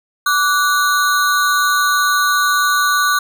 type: ring-modulated tone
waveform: square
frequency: 1318.5 Hz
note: E6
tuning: in tune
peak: -10 dBFS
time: 0.26-3.19 s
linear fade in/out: 5 ms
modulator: 157 Hz
effects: none